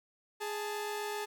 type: tone pair together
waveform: sawtooth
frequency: 415.3 / 878.3 Hz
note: G#4 / A5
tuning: 0 / -3 cents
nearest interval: octave + minor second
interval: 1297 cents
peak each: -33 / -36 dBFS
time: 0.4-1.26 s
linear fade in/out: 20 ms
effects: none